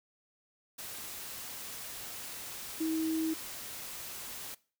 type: tone in noise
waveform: sine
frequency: 320 Hz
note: D#4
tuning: 49 cents sharp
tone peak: -29 dBFS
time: 2.8-3.34 s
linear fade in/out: 10 ms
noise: white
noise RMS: -43 dBFS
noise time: 0.78-4.55 s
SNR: +11 dB
effects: noise-tail reverb RT60 0.4 s tail -21 dB re dry